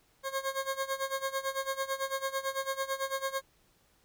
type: tone with tremolo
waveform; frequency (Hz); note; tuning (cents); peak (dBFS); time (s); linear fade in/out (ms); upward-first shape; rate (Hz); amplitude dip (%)
20% pulse; 539; C#5; -49; -24; 0.23-3.42; 50; sine; 9; 85
effects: pink hiss -68 dBFS RMS until 4.04 s